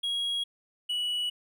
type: tone pair in turn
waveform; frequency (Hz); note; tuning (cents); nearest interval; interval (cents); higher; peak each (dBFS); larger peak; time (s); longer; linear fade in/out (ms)
triangle; 3300 / 2940; G#7 / F#7; -12 / -12; major second; 200; first; -26; neither; 0.03-0.44 / 0.89-1.3; neither; 10
effects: none